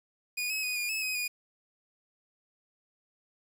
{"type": "tone with pitch steps", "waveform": "sawtooth", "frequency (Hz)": [2459, 2563, 2485, 2429, 2593, 2521, 2453], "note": ["D#7", "E7", "D#7", "D#7", "E7", "D#7", "D#7"], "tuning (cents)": [-21, -49, -3, -42, -29, 22, -25], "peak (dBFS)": -27, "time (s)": [0.37, 1.28], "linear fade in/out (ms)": 10, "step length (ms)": 130, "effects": ["9-bit"]}